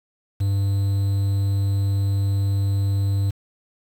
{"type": "tone with quantisation", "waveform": "triangle", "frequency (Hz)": 99, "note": "G2", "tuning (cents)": 18, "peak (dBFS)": -16, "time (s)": [0.4, 3.31], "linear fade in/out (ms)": 10, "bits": 7, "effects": []}